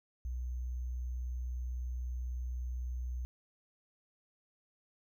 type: tone with sample-and-hold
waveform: sine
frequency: 61.9 Hz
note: B1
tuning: 5 cents sharp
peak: -35 dBFS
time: 0.25-3.25 s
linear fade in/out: 0 ms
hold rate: 6300 Hz
effects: none